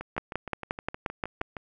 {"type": "two click trains", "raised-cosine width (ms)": 0.5, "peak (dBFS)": [-13, -21], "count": [8, 11], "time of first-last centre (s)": [[0.18, 1.415], [0.01, 1.568]], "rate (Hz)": [5.67, 6.42], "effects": []}